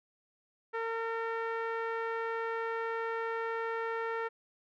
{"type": "tone with low-pass filter", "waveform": "sawtooth", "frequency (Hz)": 455.4, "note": "A#4", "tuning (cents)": -40, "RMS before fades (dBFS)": -35, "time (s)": [0.73, 4.29], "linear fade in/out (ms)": 20, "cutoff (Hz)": 1700, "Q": 2.2, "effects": []}